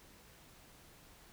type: silence
effects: pink hiss -60 dBFS RMS until 1.32 s